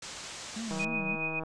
white low-pass noise, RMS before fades -43 dBFS, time 0.02-0.85 s, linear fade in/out 5 ms, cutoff 8000 Hz, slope 48 dB/octave
triangle tone with vibrato, 207.7 Hz, G#3, in tune, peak -33 dBFS, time 0.56-1.16 s, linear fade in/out 5 ms, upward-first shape sine, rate 3.5 Hz, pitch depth 180 cents each way
click train, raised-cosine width 1 ms, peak -25 dBFS, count 117, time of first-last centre 0.71-1.435 s, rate 160 Hz
sine tone with tremolo, 2489 Hz, D#7, in tune, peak -29 dBFS, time 0.79-1.4 s, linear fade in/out 10 ms, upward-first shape sine, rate 7.1 Hz, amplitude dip 60%
effects none

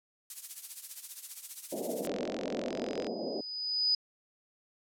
violet noise with tremolo, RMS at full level -35 dBFS, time 0.3-2.07 s, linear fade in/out 2 ms, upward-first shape triangle, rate 15 Hz, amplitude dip 80%
white band-pass noise, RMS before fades -36 dBFS, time 1.72-3.41 s, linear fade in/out 5 ms, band 190 to 660 Hz, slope 48 dB/octave
click train, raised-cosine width 0.2 ms, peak -23 dBFS, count 46, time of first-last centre 2.05-3.068 s, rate 44.2 Hz
sine tone with exponential growth, 4978 Hz, D#8, in tune, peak -23 dBFS, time 2.7-3.95 s, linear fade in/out 5 ms, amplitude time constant 270 ms
effects low-pass 11000 Hz 12 dB/octave

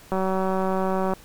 click train, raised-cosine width 1 ms, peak -12 dBFS, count 193, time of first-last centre 0.12-1.136 s, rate 189 Hz, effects pink hiss -49 dBFS RMS until 1.24 s

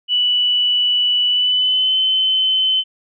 sine tone with pitch glide, 2960 to 3057 Hz, F#7 to G7, 0 to -44 cents, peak -13 dBFS, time 0.08-2.84 s, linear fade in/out 50 ms, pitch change +56 cents, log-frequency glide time 1.28-1.97 s, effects none

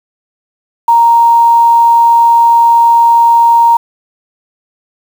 sine tone with quantisation, 932.3 Hz, A#5, in tune, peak -3 dBFS, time 0.88-3.77 s, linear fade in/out 5 ms, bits 5, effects none

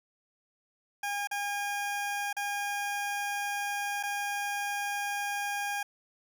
20% pulse tone with dropouts, 812 Hz, G#5, 39 cents flat, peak -26 dBFS, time 1.03-5.83 s, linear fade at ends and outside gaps 5 ms, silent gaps 1.273-1.312 / 2.329-2.366 / 4.029-4.034 s, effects none

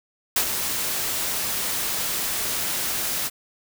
white noise with ADSR envelope, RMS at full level -19 dBFS, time 0.36-3.3 s, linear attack 4 ms, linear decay 76 ms, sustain -7 dB, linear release 35 ms, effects none

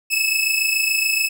sawtooth tone pair together, 2585 / 2612 Hz, E7 / E7, -34 / -17 cents, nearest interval unison, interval 17 cents, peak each -17 dBFS, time 0.1-1.29 s, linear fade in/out 20 ms, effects none

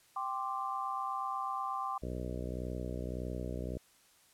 sine chord, G suspended fourth, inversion none, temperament equal, 784 / 1046.5 / 1174.7 Hz, G5 / C6 / D6, 0 / 0 / 0 cents, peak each -39 / -38 / -38 dBFS, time 0.16-1.98 s, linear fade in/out 5 ms
harmonic tone, 61.74 Hz, B1, in tune, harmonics 1 / 2 / 3 / 4 / 5 / 6 / 7 / 8 / 9 / 10, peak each -40 / -43 / -45 / -46 / -47 / -48 / -48 / -49 / -50 / -50 dBFS, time 2.02-3.78 s, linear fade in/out 10 ms
effects white hiss -65 dBFS RMS until 4.33 s + low-pass 12000 Hz 12 dB/octave

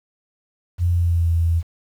sine tone with pitch glide, 87.31 to 83.61 Hz, F2 to E2, 0 to +25 cents, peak -15 dBFS, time 0.78-1.63 s, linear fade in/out 50 ms, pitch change -75 cents, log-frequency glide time 0.9-1.31 s, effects 8-bit

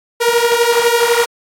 sawtooth beating tone pair, 466.2 / 478.2 Hz, A#4 / A#4, 0 / +44 cents, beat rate 12 Hz, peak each -10 dBFS, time 0.2-1.26 s, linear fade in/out 20 ms, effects AAC 48 kbps

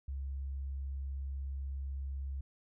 sine tone, 68.1 Hz, C#2, 30 cents flat, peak -36 dBFS, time 0.08-2.41 s, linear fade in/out 5 ms, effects none

